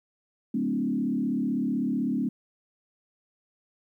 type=tone with frequency modulation; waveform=sine; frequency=244.8 Hz; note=B3; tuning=15 cents flat; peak=-24 dBFS; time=0.54-2.29 s; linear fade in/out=5 ms; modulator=35.9 Hz; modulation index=1.4; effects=11-bit